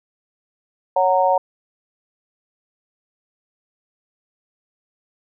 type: chord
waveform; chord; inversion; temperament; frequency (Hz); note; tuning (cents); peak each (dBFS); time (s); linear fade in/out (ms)
sine; F# major; second; just; 555 / 740 / 925; C#5 / F#5 / A#5; +2 / 0 / -14; -18; 0.96-1.38; 5
effects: none